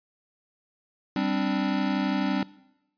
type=chord; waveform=square; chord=G suspended fourth; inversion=none; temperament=equal; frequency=196 / 261.6 / 293.7 Hz; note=G3 / C4 / D4; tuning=0 / 0 / 0 cents; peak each=-29 dBFS; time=1.16-2.43 s; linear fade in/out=2 ms; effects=noise-tail reverb RT60 0.9 s tail -21 dB re dry + resampled to 11025 Hz